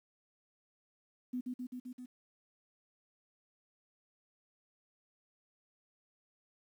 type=tone with echo; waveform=sine; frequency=250 Hz; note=B3; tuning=21 cents sharp; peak=-34 dBFS; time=1.33-1.41 s; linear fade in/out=10 ms; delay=130 ms; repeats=5; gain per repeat=-2 dB; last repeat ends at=2.06 s; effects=11-bit